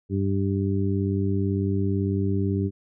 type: harmonic tone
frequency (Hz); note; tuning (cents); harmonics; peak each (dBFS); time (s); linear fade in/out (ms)
98; G2; 0; 1 / 2 / 3 / 4; -24 / -27 / -29 / -30; 0.09-2.71; 50
effects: none